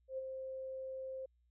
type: tone with ADSR envelope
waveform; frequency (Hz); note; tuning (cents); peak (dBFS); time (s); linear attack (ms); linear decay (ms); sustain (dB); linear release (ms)
sine; 526; C5; +9; -36; 0.08-1.26; 100; 24; -5; 8
effects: added 60 Hz sine -70 dBFS peak until 1.5 s